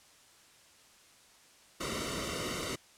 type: noise with comb filter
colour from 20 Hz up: pink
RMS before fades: -36 dBFS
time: 1.8-2.76 s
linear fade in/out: 10 ms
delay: 1.2 ms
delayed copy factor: -0.9
effects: white hiss -60 dBFS RMS until 2.97 s + low-pass 9000 Hz 12 dB/octave